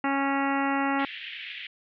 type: harmonic tone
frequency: 275.9 Hz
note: C#4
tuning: 8 cents flat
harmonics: 1 / 2 / 3 / 4 / 5 / 6 / 7 / 8 / 9 / 10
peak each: -27 / -36 / -29 / -34 / -33 / -39 / -34 / -40 / -43 / -40 dBFS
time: 0.04-1.05 s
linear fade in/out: 2 ms
type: band-pass noise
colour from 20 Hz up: white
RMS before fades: -39 dBFS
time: 0.99-1.67 s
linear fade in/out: 5 ms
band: 1800 to 3300 Hz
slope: 48 dB/octave
effects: none